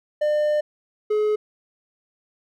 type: tone pair in turn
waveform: triangle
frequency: 600 / 424.3 Hz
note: D5 / G#4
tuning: +37 / +37 cents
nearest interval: tritone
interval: 600 cents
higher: first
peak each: -16 dBFS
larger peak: neither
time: 0.21-0.61 / 1.1-1.36 s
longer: first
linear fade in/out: 10 ms
effects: none